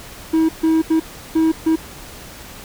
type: tone bursts at uneven times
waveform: triangle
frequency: 321.3 Hz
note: E4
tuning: 44 cents flat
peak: -10 dBFS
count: 5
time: 0.33-0.49 / 0.63-0.82 / 0.9-1 / 1.35-1.52 / 1.66-1.76 s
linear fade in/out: 10 ms
effects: pink hiss -37 dBFS RMS until 2.64 s